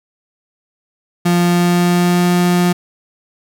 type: tone with pitch glide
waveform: 35% pulse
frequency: 174.61 to 177.05 Hz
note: F3 to F3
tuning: 0 to +24 cents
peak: -9 dBFS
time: 1.25-2.73 s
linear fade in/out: 10 ms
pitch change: +24 cents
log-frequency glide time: 1.41-2.31 s
effects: none